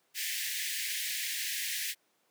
pink high-pass noise, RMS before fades -35 dBFS, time 0.14-1.95 s, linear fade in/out 50 ms, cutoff 1700 Hz, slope 96 dB/octave, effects pink hiss -72 dBFS RMS until 2.3 s + high-pass 300 Hz 12 dB/octave

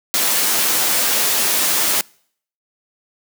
white noise with comb filter, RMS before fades -17 dBFS, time 0.14-2.01 s, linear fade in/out 0 ms, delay 11 ms, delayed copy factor -0.5, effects noise-tail reverb RT60 0.6 s tail -26 dB re dry + high-pass 200 Hz 12 dB/octave

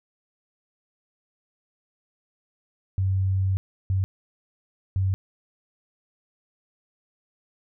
sine tone bursts at uneven times, 95.4 Hz, G2, 47 cents flat, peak -20 dBFS, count 3, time 2.98-3.57 / 3.9-4.04 / 4.96-5.14 s, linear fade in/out 0 ms, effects none

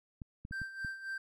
clicks, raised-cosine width 5 ms, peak -31 dBFS, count 5, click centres 0.218 / 0.451 / 0.511 / 0.617 / 0.848 s
triangle tone with tremolo, 1568 Hz, G6, in tune, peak -34 dBFS, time 0.52-1.18 s, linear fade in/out 5 ms, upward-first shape sine, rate 3.7 Hz, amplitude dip 70%
effects none

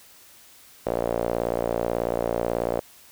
sawtooth tone with band-pass filter, 58.27 Hz, A#1, in tune, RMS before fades -26 dBFS, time 0.86-2.8 s, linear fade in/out 5 ms, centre 560 Hz, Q 3, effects white hiss -51 dBFS RMS until 3.11 s

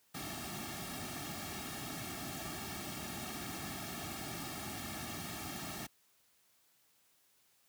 pink noise with comb filter, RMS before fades -43 dBFS, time 0.14-5.87 s, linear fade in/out 10 ms, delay 2 ms, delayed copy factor -1, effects white hiss -71 dBFS RMS until 7.68 s + high-pass 60 Hz 12 dB/octave

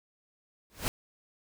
pink noise with exponential growth, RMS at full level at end -27 dBFS, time 0.7-0.88 s, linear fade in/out 0 ms, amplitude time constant 38 ms, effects none

